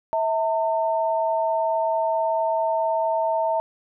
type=tone pair together; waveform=sine; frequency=649 / 904.6 Hz; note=E5 / A5; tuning=-27 / +48 cents; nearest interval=tritone; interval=575 cents; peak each=-22 / -23 dBFS; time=0.13-3.6 s; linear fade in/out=0 ms; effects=none